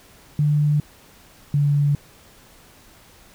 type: tone pair in turn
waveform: sine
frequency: 148.3 / 144.24 Hz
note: D3 / D3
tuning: +17 / -31 cents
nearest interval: unison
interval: 48 cents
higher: first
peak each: -15 dBFS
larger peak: neither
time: 0.39-0.8 / 1.54-1.95 s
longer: neither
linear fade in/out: 2 ms
effects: pink hiss -50 dBFS RMS until 3.34 s